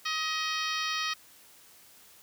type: harmonic tone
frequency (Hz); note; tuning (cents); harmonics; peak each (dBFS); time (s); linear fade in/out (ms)
630; D#5; +21; 2 / 3 / 4 / 5 / 6 / 7 / 8 / 9; -34 / -36 / -37 / -38 / -39 / -39 / -40 / -41; 0.05-1.14; 10
effects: white hiss -56 dBFS RMS until 2.22 s + high-pass 60 Hz 12 dB/octave